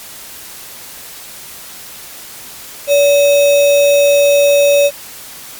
sine tone with sample-and-hold, 571 Hz, D5, 49 cents flat, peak -6 dBFS, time 2.87-4.91 s, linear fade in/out 50 ms, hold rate 3150 Hz, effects white hiss -32 dBFS RMS until 5.59 s + MP3 96 kbps

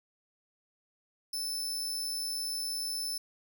sawtooth tone with amplitude modulation, 5274 Hz, E8, in tune, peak -29 dBFS, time 1.33-3.18 s, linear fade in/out 5 ms, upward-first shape sine, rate 137 Hz, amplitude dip 25%, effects none

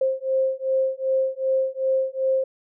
sine beating tone pair, 527 / 529.6 Hz, C5 / C5, +12 / +21 cents, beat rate 2.6 Hz, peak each -23 dBFS, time 0.01-2.44 s, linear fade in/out 5 ms, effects none

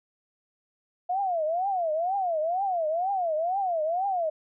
sine tone with vibrato, 700 Hz, F5, 4 cents sharp, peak -24 dBFS, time 1.09-4.3 s, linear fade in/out 10 ms, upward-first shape triangle, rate 2.1 Hz, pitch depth 260 cents each way, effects none

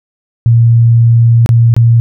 sine tone with dropouts, 116.54 Hz, A#2, in tune, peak -3 dBFS, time 0.46-2 s, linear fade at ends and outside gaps 0 ms, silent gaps 1.461-1.491 / 1.74-1.765 s, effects none

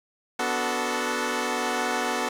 10% pulse chord, B minor seventh, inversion none, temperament equal with one note detuned, 246.9 / 291 / 370 / 440 Hz, B3 / D4 / F#4 / A4, 0 / -16 / 0 / 0 cents, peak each -21 / -25 / -23 / -22 dBFS, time 0.39-2.29 s, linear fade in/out 5 ms, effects low-pass 10000 Hz 12 dB/octave + 8-bit

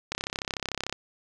click train, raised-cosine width 0.2 ms, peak -12 dBFS, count 28, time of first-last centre 0.12-0.926 s, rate 33.5 Hz, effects none

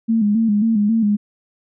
sine tone with vibrato, 216.2 Hz, A3, 30 cents flat, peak -13 dBFS, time 0.08-1.17 s, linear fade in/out 20 ms, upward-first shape square, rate 3.7 Hz, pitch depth 77 cents each way, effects none

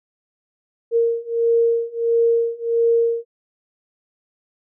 sine beating tone pair, 463.1 / 464.6 Hz, A#4 / A#4, -11 / -6 cents, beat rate 1.5 Hz, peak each -19 / -18 dBFS, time 0.91-3.25 s, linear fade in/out 50 ms, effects none

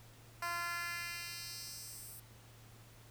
10% pulse tone with high-pass filter sweep, 344.8 Hz, F4, 22 cents flat, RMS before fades -43 dBFS, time 0.42-2.2 s, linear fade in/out 5 ms, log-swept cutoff 910 to 11000 Hz, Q 1.4, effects added 114 Hz sine -58 dBFS peak until 3.1 s + pink hiss -61 dBFS RMS until 3.1 s

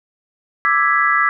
sine chord, E dominant seventh, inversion third, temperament equal, 1174.7 / 1318.5 / 1661.2 / 1975.5 Hz, D6 / E6 / G#6 / B6, 0 / 0 / 0 / 0 cents, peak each -18 dBFS, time 0.65-1.29 s, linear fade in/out 0 ms, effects none

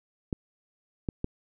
clicks, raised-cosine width 3 ms, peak -16 dBFS, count 3, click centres 0.328 / 1.088 / 1.244 s, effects none

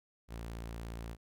sawtooth tone, 57 Hz, A#1, 38 cents flat, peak -37 dBFS, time 0.28-1.17 s, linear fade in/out 50 ms, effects none

